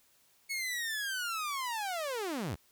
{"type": "linear sweep", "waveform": "sawtooth", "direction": "down", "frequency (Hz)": [2212, 63.2], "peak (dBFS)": -30, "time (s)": [0.49, 2.56], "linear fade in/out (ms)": 20, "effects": ["white hiss -67 dBFS RMS until 2.71 s"]}